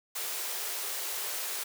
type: high-pass noise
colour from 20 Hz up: white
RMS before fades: -35 dBFS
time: 0.15-1.64 s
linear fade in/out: 10 ms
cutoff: 350 Hz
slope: 96 dB/octave
effects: none